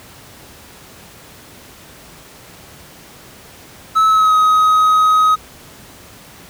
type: tone with pitch glide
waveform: triangle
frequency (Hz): 1300 to 1262.3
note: E6 to D#6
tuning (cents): -24 to +25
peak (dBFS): -7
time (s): 3.95-5.36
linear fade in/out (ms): 20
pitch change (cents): -51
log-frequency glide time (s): 4.08-4.35
effects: pink hiss -40 dBFS RMS until 6.49 s + high-pass 60 Hz 12 dB/octave